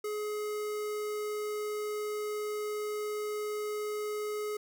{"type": "tone with notch filter", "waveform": "square", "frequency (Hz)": 421.4, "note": "G#4", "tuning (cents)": 25, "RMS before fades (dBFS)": -35, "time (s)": [0.04, 4.57], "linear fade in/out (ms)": 5, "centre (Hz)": 3300, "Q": 1.8, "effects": []}